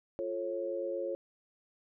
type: chord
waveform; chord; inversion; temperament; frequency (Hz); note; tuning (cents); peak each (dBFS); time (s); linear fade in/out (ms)
sine; F augmented; none; just; 349.2 / 436.5 / 545.7; F4 / A4 / C#5; 0 / -14 / -27; -38 / -40 / -35; 0.19-1.15; 0
effects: none